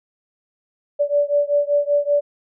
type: beating tone pair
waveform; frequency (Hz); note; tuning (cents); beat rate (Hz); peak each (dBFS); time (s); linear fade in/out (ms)
sine; 577 / 582.2; D5 / D5; -31 / -15; 5.2; -18 / -19; 0.99-2.21; 20
effects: none